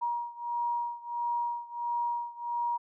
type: beating tone pair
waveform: sine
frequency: 950 / 951.5 Hz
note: A#5 / A#5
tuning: +33 / +35 cents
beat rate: 1.5 Hz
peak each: -32 / -34 dBFS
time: 0.01-2.78 s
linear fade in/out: 20 ms
effects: none